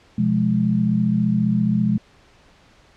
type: chord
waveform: sine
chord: F diminished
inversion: second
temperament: just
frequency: 125.72 / 174.61 / 209.5 Hz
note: Cb3 / F3 / Ab3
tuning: +31 / 0 / +15 cents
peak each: -23 / -22 / -18 dBFS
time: 0.18-1.98 s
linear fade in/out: 5 ms
effects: pink hiss -53 dBFS RMS until 2.96 s + low-pass 5000 Hz 12 dB/octave